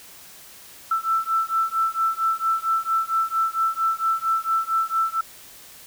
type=beating tone pair; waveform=sine; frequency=1327 / 1331.4 Hz; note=E6 / E6; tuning=+11 / +17 cents; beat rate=4.4 Hz; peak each=-23 dBFS; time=0.91-5.21 s; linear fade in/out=5 ms; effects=white hiss -45 dBFS RMS until 5.86 s